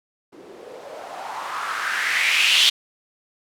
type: noise with low-pass filter sweep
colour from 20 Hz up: violet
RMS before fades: -23 dBFS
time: 0.32-2.7 s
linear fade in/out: 10 ms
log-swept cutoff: 330 to 3400 Hz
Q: 4
effects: none